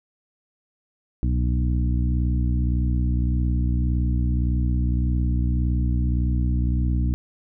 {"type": "harmonic tone with a mistuned harmonic", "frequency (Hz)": 61.74, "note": "B1", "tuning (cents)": 0, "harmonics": [1, 2, 3, 4, 5], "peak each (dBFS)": [-20, -26, -30, -32, -34], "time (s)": [1.23, 7.14], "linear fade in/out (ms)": 0, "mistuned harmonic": 1, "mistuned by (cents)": 110, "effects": []}